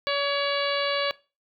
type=harmonic tone with a mistuned harmonic; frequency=567 Hz; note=C#5; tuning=39 cents sharp; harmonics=1 / 2 / 3 / 4 / 5 / 6 / 7 / 8; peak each=-27 / -30 / -32 / -33 / -34 / -35 / -35 / -36 dBFS; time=0.07-1.11 s; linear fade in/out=0 ms; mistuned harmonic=3; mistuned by=-24 cents; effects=noise-tail reverb RT60 0.3 s tail -20 dB re dry